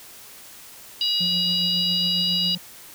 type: harmonic tone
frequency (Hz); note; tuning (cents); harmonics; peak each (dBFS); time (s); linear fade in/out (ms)
964; B5; -42; 3 / 4 / 5; -24 / -25 / -24; 1.01-2.55; 2
type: tone with tremolo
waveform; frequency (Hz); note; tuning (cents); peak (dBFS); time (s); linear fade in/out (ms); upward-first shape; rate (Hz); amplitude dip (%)
triangle; 177.2; F3; +25; -25; 1.2-2.58; 10; triangle; 7.3; 45
effects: white hiss -44 dBFS RMS until 2.94 s